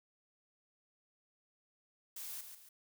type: noise with echo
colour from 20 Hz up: blue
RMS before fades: -45 dBFS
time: 2.16-2.41 s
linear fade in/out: 5 ms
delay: 140 ms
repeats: 2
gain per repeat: -7 dB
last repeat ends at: 2.69 s
effects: none